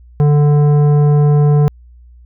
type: tone with tanh clipping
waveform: triangle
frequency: 147 Hz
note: D3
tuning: 2 cents sharp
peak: -9 dBFS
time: 0.2-1.68 s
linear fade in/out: 0 ms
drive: 16 dB
effects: added 60 Hz sine -38 dBFS peak until 2.25 s

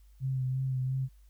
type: tone with vibrato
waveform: sine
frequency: 130.81 Hz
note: C3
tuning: in tune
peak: -28 dBFS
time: 0.2-1.09 s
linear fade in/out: 50 ms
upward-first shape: sine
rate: 2.9 Hz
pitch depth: 28 cents each way
effects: added 50 Hz sine -54 dBFS peak until 1.29 s + white hiss -72 dBFS RMS until 1.29 s

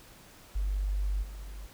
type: tone with level steps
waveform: sine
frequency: 49 Hz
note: G1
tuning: in tune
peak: -27 / -39 dBFS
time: 0.55-1.67 s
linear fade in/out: 10 ms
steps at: 1.22 s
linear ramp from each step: 20 ms
effects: pink hiss -54 dBFS RMS until 1.73 s

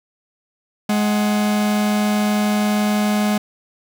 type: tone pair together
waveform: 45% pulse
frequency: 209.6 / 747 Hz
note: G#3 / F#5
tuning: +16 / +16 cents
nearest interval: octave + minor seventh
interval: 2200 cents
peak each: -16 / -27 dBFS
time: 0.89-3.38 s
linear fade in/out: 5 ms
effects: none

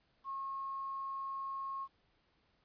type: tone with quantisation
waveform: sine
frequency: 1085 Hz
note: C#6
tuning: 37 cents flat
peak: -38 dBFS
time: 0.24-1.88 s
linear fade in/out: 50 ms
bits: 11
effects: pink hiss -74 dBFS RMS until 2.64 s + resampled to 11025 Hz

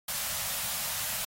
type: band-stop noise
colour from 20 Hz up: white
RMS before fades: -33 dBFS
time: 0.08-1.25 s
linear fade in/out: 5 ms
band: 220 to 540 Hz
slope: 48 dB/octave
effects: AAC 48 kbps

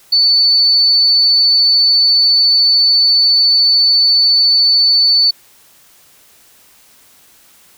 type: tone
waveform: triangle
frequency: 4493 Hz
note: C#8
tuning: 23 cents sharp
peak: -4 dBFS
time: 0.12-5.31 s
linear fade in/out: 10 ms
effects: tanh soft clip ceiling -6 dBFS + white hiss -47 dBFS RMS until 7.77 s

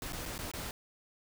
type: noise with dropouts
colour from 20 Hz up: pink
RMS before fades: -40 dBFS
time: 0.02-0.71 s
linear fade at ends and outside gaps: 1 ms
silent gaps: 0.123-0.131 / 0.255-0.259 / 0.38-0.389 / 0.515-0.536 s
effects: none

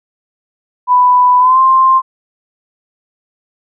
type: tone with pitch glide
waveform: sine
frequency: 993 to 1050.8 Hz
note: B5 to C6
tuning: +9 to +7 cents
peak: -5 dBFS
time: 0.87-2.02 s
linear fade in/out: 50 ms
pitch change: +98 cents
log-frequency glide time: 1.39-1.59 s
effects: none

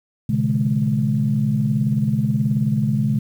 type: tone cluster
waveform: sine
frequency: 120.9 / 139.3 / 158.2 / 210.8 Hz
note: B2 / C#3 / D#3 / G#3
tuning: -36 / +9 / +29 / +26 cents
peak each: -23 / -20 / -26 / -20 dBFS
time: 0.29-3.19 s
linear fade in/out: 5 ms
effects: tanh soft clip ceiling -6 dBFS + 8-bit

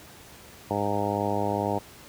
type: harmonic tone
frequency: 102.2 Hz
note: G#2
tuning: 27 cents flat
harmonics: 1 / 2 / 3 / 4 / 5 / 6 / 7 / 8 / 9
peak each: -33 / -33 / -33 / -33 / -33 / -33 / -33 / -33 / -33 dBFS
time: 0.7-1.79 s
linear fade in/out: 10 ms
effects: pink hiss -48 dBFS RMS until 2.08 s + high-pass 60 Hz 12 dB/octave

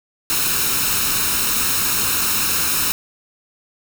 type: noise with comb filter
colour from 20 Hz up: white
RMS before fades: -19 dBFS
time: 0.3-2.92 s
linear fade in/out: 0 ms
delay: 0.75 ms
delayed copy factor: +0.6
effects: none

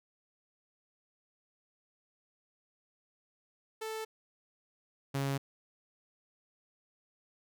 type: tone pair in turn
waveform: sawtooth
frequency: 440 / 137.87 Hz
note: A4 / C#3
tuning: 0 / -9 cents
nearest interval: octave + minor sixth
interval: 2009 cents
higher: first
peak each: -33 / -27 dBFS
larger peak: second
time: 3.81-4.05 / 5.14-5.38 s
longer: neither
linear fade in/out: 10 ms
effects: none

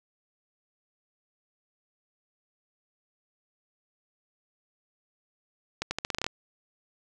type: accelerating click train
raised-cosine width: 0.2 ms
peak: -12 dBFS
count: 10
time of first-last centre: 5.82-6.265 s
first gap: 90 ms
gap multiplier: 0.84
effects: none

